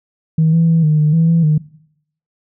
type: tone with pitch steps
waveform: sine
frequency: 159.3 / 165.4 / 164 / 153.2 / 151.7 / 163.8 / 166.3 / 153.1 Hz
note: D#3 / E3 / E3 / D#3 / D#3 / E3 / E3 / D#3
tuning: +41 / +6 / -9 / -27 / -44 / -11 / +16 / -28 cents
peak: -8 dBFS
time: 0.38-1.58 s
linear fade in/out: 5 ms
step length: 150 ms
effects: noise-tail reverb RT60 0.7 s tail -21 dB re dry + tanh soft clip ceiling -5 dBFS